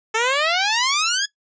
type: exponential sweep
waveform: 10% pulse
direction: up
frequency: 433 to 1700 Hz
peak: -9 dBFS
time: 0.14-1.26 s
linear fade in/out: 10 ms
effects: noise-tail reverb RT60 0.1 s tail -18 dB re dry + resampled to 16000 Hz